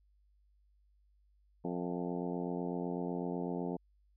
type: harmonic tone with a mistuned harmonic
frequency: 88 Hz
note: F2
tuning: 14 cents sharp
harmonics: 2 / 3 / 4 / 5 / 6 / 7 / 8 / 9 / 10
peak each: -39 / -40 / -42 / -42 / -48 / -49 / -48 / -50 / -51 dBFS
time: 1.64-3.77 s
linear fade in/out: 10 ms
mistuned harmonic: 7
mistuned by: +48 cents
effects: added 50 Hz sine -66 dBFS peak until 4.16 s